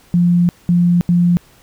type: tone bursts at uneven times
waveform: sine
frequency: 174.61 Hz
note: F3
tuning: in tune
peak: -9 dBFS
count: 3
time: 0.14-0.49 / 0.69-1.01 / 1.09-1.37 s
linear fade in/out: 0 ms
effects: pink hiss -49 dBFS RMS until 1.62 s